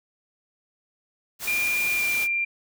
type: noise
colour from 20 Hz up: white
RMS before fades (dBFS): -32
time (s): 1.39-2.28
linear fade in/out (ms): 50
type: tone with pitch glide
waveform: sine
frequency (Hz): 2400 to 2379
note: D7 to D7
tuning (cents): +37 to +22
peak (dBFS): -22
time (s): 1.47-2.45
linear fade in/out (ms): 10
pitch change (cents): -15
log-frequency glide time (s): 1.95-2.02
effects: none